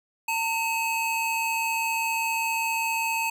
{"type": "tone pair together", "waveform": "square", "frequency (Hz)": [905, 2560], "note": ["A5", "D#7"], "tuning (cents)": [48, 49], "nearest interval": "octave + tritone", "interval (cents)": 1801, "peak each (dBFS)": -28, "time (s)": [0.28, 3.3], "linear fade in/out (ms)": 5, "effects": []}